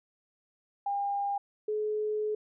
sine tone pair in turn, 804 / 425.9 Hz, G5 / G#4, +44 / +44 cents, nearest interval major seventh, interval 1100 cents, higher first, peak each -28 dBFS, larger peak neither, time 0.86-1.38 / 1.68-2.35 s, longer second, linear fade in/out 5 ms, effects none

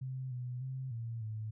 sine tone with pitch steps, 130.4 / 124.2 / 131.2 / 115.3 / 108.9 Hz, C3 / B2 / C3 / A#2 / A2, -5 / +10 / +5 / -19 / -17 cents, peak -37 dBFS, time 0.01-1.51 s, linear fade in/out 10 ms, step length 300 ms, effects none

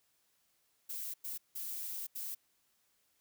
violet noise bursts at uneven times, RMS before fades -41 dBFS, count 4, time 0.89-1.14 / 1.24-1.38 / 1.55-2.07 / 2.15-2.35 s, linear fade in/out 10 ms, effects white hiss -75 dBFS RMS until 3.2 s

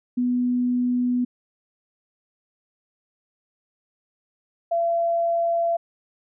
sine tone pair in turn, 246.9 / 677.7 Hz, B3 / E5, 0 / +48 cents, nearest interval octave + perfect fourth, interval 1748 cents, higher second, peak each -19 dBFS, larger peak neither, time 0.17-1.25 / 4.71-5.77 s, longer first, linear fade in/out 10 ms, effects none

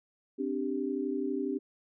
sine chord, C suspended second, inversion none, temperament equal, 261.6 / 293.7 / 392 Hz, C4 / D4 / G4, 0 / 0 / 0 cents, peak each -34 dBFS, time 0.38-1.59 s, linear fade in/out 20 ms, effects none

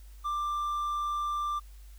triangle tone, 1183 Hz, D6, 12 cents sharp, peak -27 dBFS, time 0.24-1.6 s, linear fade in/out 20 ms, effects added 50 Hz sine -46 dBFS peak until 1.98 s + white hiss -62 dBFS RMS until 1.98 s

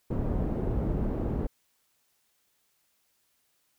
pink low-pass noise, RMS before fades -29 dBFS, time 0.1-1.47 s, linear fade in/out 10 ms, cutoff 430 Hz, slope 12 dB/octave, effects white hiss -72 dBFS RMS until 3.78 s

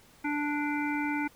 harmonic tone, 293.7 Hz, D4, in tune, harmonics 1 / 3 / 5 / 7 / 8, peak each -30 / -35 / -37 / -38 / -39 dBFS, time 0.24-1.28 s, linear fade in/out 10 ms, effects pink hiss -58 dBFS RMS until 1.35 s

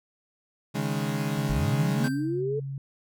35% pulse chord, C# suspended second, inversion none, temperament equal, 138.59 / 155.56 / 207.7 Hz, C#3 / D#3 / G#3, 0 / 0 / 0 cents, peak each -29 dBFS, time 0.74-2.09 s, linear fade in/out 20 ms
sine tone with pitch glide, 138.6 to 137.01 Hz, C#3 to C#3, 0 to -20 cents, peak -31 dBFS, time 1.38-2.78 s, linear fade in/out 2 ms, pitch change -20 cents, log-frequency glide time 1.74-2.63 s
sine linear sweep, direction up, 36.71 to 443.8 Hz, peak -26 dBFS, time 1.49-2.6 s, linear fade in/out 10 ms
square tone with exponential decay, 1564 Hz, G6, 4 cents flat, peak -31 dBFS, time 2.04-2.41 s, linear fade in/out 2 ms, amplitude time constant 79 ms
effects none

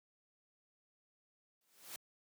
white noise with exponential growth, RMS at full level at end -44 dBFS, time 1.61-1.96 s, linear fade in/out 2 ms, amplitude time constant 75 ms, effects high-pass 150 Hz 12 dB/octave

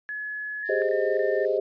sine tone, 1700 Hz, G#6, 40 cents sharp, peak -30 dBFS, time 0.09-0.82 s, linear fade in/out 0 ms
sine tone bursts, 1800 Hz, A6, 39 cents sharp, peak -34 dBFS, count 3, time 0.63-1.452 s, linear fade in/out 2 ms, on 260 ms, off 21 ms
violet noise, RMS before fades -43 dBFS, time 0.65-1.58 s, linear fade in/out 5 ms
sine chord, Ab major seventh, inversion third, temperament equal, 392 / 415.3 / 523.3 / 622.3 Hz, G4 / Ab4 / C5 / Eb5, 0 / 0 / 0 / 0 cents, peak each -27 dBFS, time 0.69-1.6 s, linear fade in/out 5 ms
effects resampled to 11025 Hz

